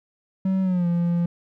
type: tone with pitch glide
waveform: triangle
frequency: 190 to 172.23 Hz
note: F#3 to F3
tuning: +46 to -24 cents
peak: -17 dBFS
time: 0.45-1.26 s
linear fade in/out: 5 ms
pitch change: -170 cents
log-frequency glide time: 0.62-0.87 s
effects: none